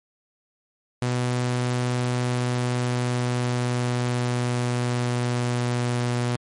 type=tone with pitch glide; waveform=sawtooth; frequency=123.7 to 121.72 Hz; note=B2 to B2; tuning=+3 to -25 cents; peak=-18 dBFS; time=1.02-6.36 s; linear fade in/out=0 ms; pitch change=-28 cents; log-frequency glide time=2.2-6.22 s; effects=MP3 48 kbps